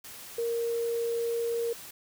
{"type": "tone in noise", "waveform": "sine", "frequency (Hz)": 466.2, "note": "A#4", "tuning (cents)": 0, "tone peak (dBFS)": -27, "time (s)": [0.38, 1.73], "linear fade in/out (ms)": 5, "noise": "white", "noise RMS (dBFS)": -45, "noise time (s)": [0.04, 1.91], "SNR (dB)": 15, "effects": []}